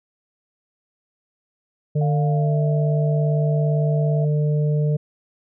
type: harmonic tone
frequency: 150 Hz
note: D3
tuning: 37 cents sharp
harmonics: 1 / 3 / 4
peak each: -17 / -28 / -33 dBFS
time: 1.95-4.97 s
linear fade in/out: 10 ms
type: tone with pitch glide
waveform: sine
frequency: 709 to 657.7 Hz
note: F5 to E5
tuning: +26 to -4 cents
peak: -27 dBFS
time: 2.01-4.25 s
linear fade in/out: 5 ms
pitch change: -130 cents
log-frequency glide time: 2.25-2.61 s
effects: none